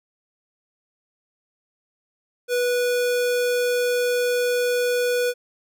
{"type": "tone", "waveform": "square", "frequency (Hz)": 490, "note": "B4", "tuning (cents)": -14, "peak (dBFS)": -20, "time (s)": [2.48, 5.34], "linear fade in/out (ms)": 50, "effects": []}